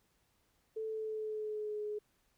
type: tone with pitch glide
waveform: sine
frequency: 440 to 420.4 Hz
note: A4 to G#4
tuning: 0 to +21 cents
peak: -36 dBFS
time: 0.76-1.99 s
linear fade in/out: 10 ms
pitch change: -79 cents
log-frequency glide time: 0.86-1.82 s
effects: pink hiss -75 dBFS RMS until 2.37 s